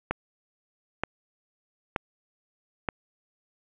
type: click train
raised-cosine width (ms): 0.5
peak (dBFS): -11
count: 4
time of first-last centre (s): 0.11-2.888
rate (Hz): 1.08
effects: resampled to 8000 Hz + 8-bit